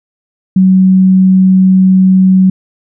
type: tone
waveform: sine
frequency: 187.8 Hz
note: F#3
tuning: 26 cents sharp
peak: -3 dBFS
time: 0.56-2.5 s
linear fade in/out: 5 ms
effects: none